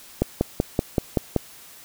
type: click train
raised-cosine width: 2 ms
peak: -5 dBFS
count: 7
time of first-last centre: 0.22-1.363 s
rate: 5.25 Hz
effects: white hiss -46 dBFS RMS until 1.84 s